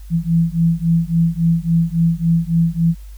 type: beating tone pair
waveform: sine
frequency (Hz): 165 / 168.6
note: E3 / E3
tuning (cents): +2 / +39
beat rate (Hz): 3.6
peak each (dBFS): -16 / -16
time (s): 0.1-2.95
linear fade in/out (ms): 50
effects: added 50 Hz sine -32 dBFS peak until 3.17 s + white hiss -52 dBFS RMS until 3.17 s